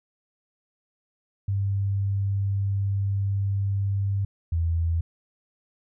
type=tone pair in turn; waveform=sine; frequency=99 / 83.33 Hz; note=G2 / E2; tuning=+18 / +19 cents; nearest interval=minor third; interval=299 cents; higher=first; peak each=-22 / -21 dBFS; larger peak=second; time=1.48-4.25 / 4.52-5.01 s; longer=first; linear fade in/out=5 ms; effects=none